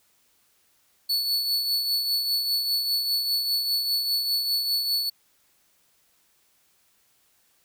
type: tone with tremolo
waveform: 45% pulse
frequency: 4435 Hz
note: C#8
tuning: in tune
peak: -20 dBFS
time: 1.09-5.1 s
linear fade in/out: 10 ms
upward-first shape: triangle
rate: 5 Hz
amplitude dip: 50%
effects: white hiss -65 dBFS RMS until 7.64 s